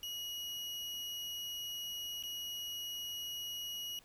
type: tone with dropouts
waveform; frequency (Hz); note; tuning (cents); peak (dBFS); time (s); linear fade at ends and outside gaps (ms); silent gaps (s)
35% pulse; 2902; F#7; -34; -38; 0.03-3.99; 1; 2.226-2.236
effects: pink hiss -64 dBFS RMS until 4.04 s